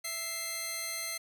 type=tone pair together; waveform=10% pulse; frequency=659.3 / 2093 Hz; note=E5 / C7; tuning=0 / 0 cents; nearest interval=octave + minor sixth; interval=2000 cents; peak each=-35 / -26 dBFS; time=0.04-1.18 s; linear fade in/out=10 ms; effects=none